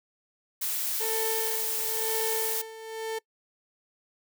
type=noise; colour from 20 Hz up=blue; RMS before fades=-30 dBFS; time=0.61-2.62 s; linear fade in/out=10 ms
type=tone with tremolo; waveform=35% pulse; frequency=445 Hz; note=A4; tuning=20 cents sharp; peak=-27 dBFS; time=1-3.19 s; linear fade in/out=10 ms; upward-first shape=sine; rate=1 Hz; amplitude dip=75%
effects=noise-tail reverb RT60 0.1 s tail -24 dB re dry